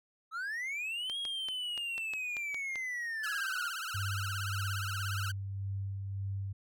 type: linear two-way sweep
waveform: triangle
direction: up then down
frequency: 1263 to 3309 to 1371 Hz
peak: -33 dBFS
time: 0.31-3.71 s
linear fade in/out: 50 ms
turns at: 1.18 s
type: clicks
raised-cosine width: 0.2 ms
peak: -26 dBFS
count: 9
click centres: 1.098 / 1.252 / 1.486 / 1.777 / 1.98 / 2.136 / 2.368 / 2.545 / 2.757 s
type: tone with vibrato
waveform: sawtooth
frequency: 1424 Hz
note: F6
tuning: 33 cents sharp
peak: -33 dBFS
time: 3.23-5.32 s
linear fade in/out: 10 ms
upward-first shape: triangle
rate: 17 Hz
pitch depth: 210 cents each way
type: tone with tremolo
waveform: sine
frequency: 98 Hz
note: G2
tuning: in tune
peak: -33 dBFS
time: 3.94-6.53 s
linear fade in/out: 10 ms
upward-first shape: sine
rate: 1.8 Hz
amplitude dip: 30%
effects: none